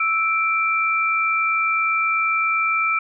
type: tone pair together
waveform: sine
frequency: 1318.5 / 2349 Hz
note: E6 / D7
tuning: 0 / 0 cents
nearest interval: minor seventh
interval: 1000 cents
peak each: -20 dBFS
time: 0-2.99 s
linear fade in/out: 5 ms
effects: none